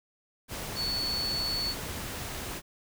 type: tone in noise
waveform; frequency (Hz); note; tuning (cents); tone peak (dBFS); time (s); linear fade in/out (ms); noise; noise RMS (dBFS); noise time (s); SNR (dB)
sine; 4435; C#8; 0; -29; 0.75-1.75; 50; pink; -37; 0.48-2.62; +5
effects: none